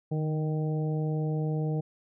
harmonic tone with a mistuned harmonic, 155.56 Hz, D#3, in tune, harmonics 1 / 2 / 3 / 4 / 5, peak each -27 / -37 / -36 / -43 / -44 dBFS, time 0.11-1.81 s, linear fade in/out 10 ms, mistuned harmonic 1, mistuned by -24 cents, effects none

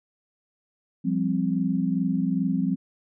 sine chord, F suspended second, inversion none, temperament equal with one note detuned, 174.61 / 197.13 / 261.6 Hz, F3 / G3 / C4, 0 / +10 / 0 cents, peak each -26 dBFS, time 1.04-2.76 s, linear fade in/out 20 ms, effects none

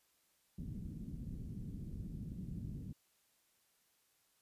white low-pass noise, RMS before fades -45 dBFS, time 0.58-2.93 s, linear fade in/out 5 ms, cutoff 210 Hz, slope 24 dB/octave, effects white hiss -75 dBFS RMS until 4.41 s + resampled to 32000 Hz

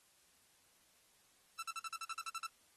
sawtooth tone bursts, 1332 Hz, E6, 18 cents sharp, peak -37 dBFS, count 11, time 1.59-2.465 s, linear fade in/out 2 ms, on 35 ms, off 49 ms, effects white hiss -70 dBFS RMS until 2.76 s + AAC 32 kbps

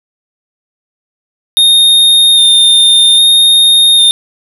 square tone with vibrato, 3661 Hz, A#7, 32 cents flat, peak -4 dBFS, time 1.57-4.11 s, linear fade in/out 0 ms, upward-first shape square, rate 0.62 Hz, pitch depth 14 cents each way, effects none

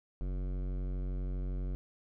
sine tone with hard clipping, 46.25 Hz, F#1, in tune, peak -35 dBFS, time 0.21-1.75 s, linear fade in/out 0 ms, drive 16 dB, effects none

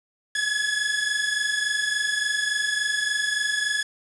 sawtooth tone pair together, 1686 / 1709.5 Hz, G#6 / G#6, +26 / +50 cents, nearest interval unison, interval 24 cents, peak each -22 / -22 dBFS, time 0.35-3.83 s, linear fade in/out 5 ms, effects resampled to 24000 Hz + 7-bit

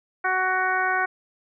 harmonic tone, 372.5 Hz, F#4, 12 cents sharp, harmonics 1 / 2 / 3 / 4 / 5 / 6, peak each -33 / -26 / -28 / -24 / -29 / -34 dBFS, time 0.24-1.06 s, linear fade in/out 10 ms, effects none

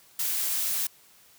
blue noise, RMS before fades -28 dBFS, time 0.19-0.87 s, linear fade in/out 5 ms, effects white hiss -57 dBFS RMS until 1.38 s + high-pass 60 Hz 12 dB/octave

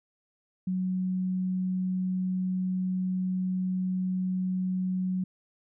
sine tone, 185 Hz, F#3, in tune, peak -26 dBFS, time 0.67-5.24 s, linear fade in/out 5 ms, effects none

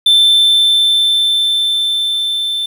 triangle tone with level ramp, 3545 Hz, A7, 12 cents sharp, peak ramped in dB -4 to -14 dBFS, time 0.06-2.66 s, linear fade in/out 5 ms, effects 7-bit

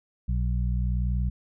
harmonic tone, 60.8 Hz, B1, 26 cents flat, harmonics 1 / 2 / 3, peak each -24 / -30 / -34 dBFS, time 0.28-1.3 s, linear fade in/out 10 ms, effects none

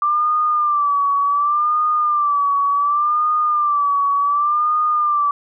sine tone with vibrato, 1176 Hz, D6, 2 cents sharp, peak -14 dBFS, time 0.02-5.31 s, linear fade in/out 2 ms, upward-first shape sine, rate 0.68 Hz, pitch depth 72 cents each way, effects none

